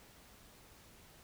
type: silence
effects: pink hiss -60 dBFS RMS until 1.23 s